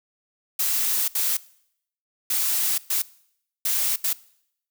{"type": "noise bursts at uneven times", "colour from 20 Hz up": "blue", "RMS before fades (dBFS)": -23, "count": 6, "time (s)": [[0.59, 1.08], [1.15, 1.37], [2.3, 2.78], [2.9, 3.02], [3.65, 3.96], [4.04, 4.13]], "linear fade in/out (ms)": 5, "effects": ["noise-tail reverb RT60 0.7 s tail -21 dB re dry"]}